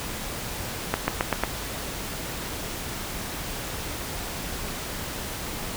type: accelerating click train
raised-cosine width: 0.5 ms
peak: -6 dBFS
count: 5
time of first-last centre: 0.94-1.436 s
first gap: 140 ms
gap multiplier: 0.92
effects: pink hiss -33 dBFS RMS until 5.76 s